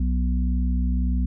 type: harmonic tone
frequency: 61.74 Hz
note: B1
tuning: in tune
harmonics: 1 / 3 / 4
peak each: -20 / -29 / -30 dBFS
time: 0-1.26 s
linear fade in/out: 5 ms
effects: none